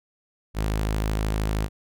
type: tone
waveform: sawtooth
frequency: 53 Hz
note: G#1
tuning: 36 cents sharp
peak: -19 dBFS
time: 0.54-1.69 s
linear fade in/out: 50 ms
effects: none